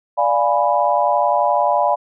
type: chord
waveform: sine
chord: D diminished seventh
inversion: none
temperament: equal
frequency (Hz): 587.3 / 698.5 / 830.6 / 987.8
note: D5 / F5 / Ab5 / Cb6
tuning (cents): 0 / 0 / 0 / 0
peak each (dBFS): -19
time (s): 0.17-1.96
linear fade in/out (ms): 20
effects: none